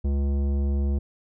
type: tone with tanh clipping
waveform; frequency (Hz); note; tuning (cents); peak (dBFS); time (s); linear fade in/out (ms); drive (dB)
sine; 70; C#2; +18; -23; 0.04-0.99; 10; 14
effects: none